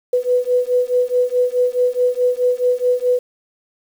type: beating tone pair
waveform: sine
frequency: 493.9 / 498.6 Hz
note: B4 / B4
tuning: 0 / +16 cents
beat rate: 4.7 Hz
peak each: -17 dBFS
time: 0.13-3.19 s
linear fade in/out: 5 ms
effects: 7-bit